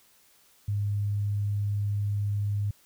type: tone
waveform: sine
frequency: 102.3 Hz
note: G#2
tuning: 26 cents flat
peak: -25 dBFS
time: 0.68-2.71 s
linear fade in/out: 5 ms
effects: white hiss -61 dBFS RMS until 2.85 s